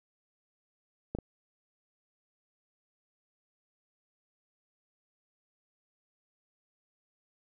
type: clicks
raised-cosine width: 2 ms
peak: -20 / -24 dBFS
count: 2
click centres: 1.15 / 1.187 s
effects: none